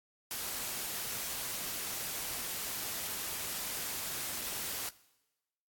white noise with dropouts, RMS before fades -38 dBFS, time 0.31-4.89 s, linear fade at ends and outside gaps 0 ms, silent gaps 4.412-4.417 s, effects noise-tail reverb RT60 1.0 s tail -20 dB re dry + AAC 64 kbps

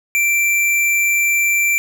square tone, 2349 Hz, D7, in tune, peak -14 dBFS, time 0.15-1.78 s, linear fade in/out 0 ms, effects none

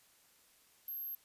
sine tone, 12530 Hz, G9, 2 cents flat, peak -39 dBFS, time 0.88-1.15 s, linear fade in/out 2 ms, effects white hiss -67 dBFS RMS until 1.24 s + resampled to 32000 Hz

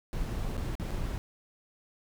brown noise with dropouts, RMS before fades -33 dBFS, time 0.13-1.18 s, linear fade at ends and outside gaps 0 ms, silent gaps 0.568-0.578 / 0.753-0.798 / 0.907-0.911 s, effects none

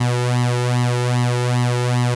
sawtooth tone with flanger, 122.8 Hz, B2, 9 cents flat, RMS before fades -18 dBFS, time 0-2.15 s, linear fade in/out 10 ms, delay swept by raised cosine 0.99 to 2.29 ms, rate 2.5 Hz, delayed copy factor +0.8, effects resampled to 24000 Hz

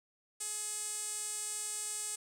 sawtooth tone with band-pass filter, 422.8 Hz, G#4, 31 cents sharp, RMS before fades -39 dBFS, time 0.4-2.16 s, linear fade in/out 10 ms, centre 8400 Hz, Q 5.7, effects none

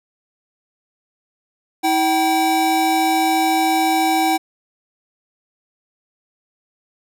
square tone pair together, 322.3 / 770 Hz, E4 / G5, -39 / -31 cents, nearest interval octave + minor third, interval 1508 cents, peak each -20 / -17 dBFS, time 1.83-4.38 s, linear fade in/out 20 ms, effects none

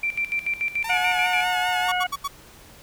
sine tone with tremolo, 2352 Hz, D7, 2 cents sharp, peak -21 dBFS, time 0.03-1.44 s, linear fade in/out 5 ms, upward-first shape square, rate 6.9 Hz, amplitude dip 80%
sawtooth tone with vibrato, 880 Hz, A5, in tune, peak -25 dBFS, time 0.84-1.92 s, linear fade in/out 5 ms, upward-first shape sine, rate 5 Hz, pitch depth 66 cents each way
harmonic tone, 726 Hz, F#5, 33 cents flat, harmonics 1 / 2 / 3 / 4, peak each -24 / -27 / -29 / -30 dBFS, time 0.89-2.07 s, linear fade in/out 10 ms
45% pulse tone bursts, 1129 Hz, C#6, 31 cents sharp, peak -24 dBFS, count 4, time 1.88-2.28 s, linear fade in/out 10 ms, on 40 ms, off 80 ms
effects pink hiss -48 dBFS RMS until 2.82 s

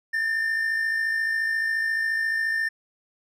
triangle tone pair together, 1745.7 / 1800 Hz, A6 / A6, -14 / +39 cents, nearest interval minor second, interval 53 cents, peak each -32 / -21 dBFS, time 0.13-2.69 s, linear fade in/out 10 ms, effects none

